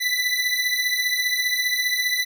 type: beating tone pair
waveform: 25% pulse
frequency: 1981 / 1996 Hz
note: B6 / B6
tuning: +5 / +18 cents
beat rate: 15 Hz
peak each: -20 / -20 dBFS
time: 0-2.25 s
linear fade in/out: 20 ms
effects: none